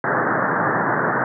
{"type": "band-pass noise", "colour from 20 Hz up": "white", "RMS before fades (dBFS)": -20, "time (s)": [0.04, 1.24], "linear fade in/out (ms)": 2, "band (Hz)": [110, 1800], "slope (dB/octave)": 96, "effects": []}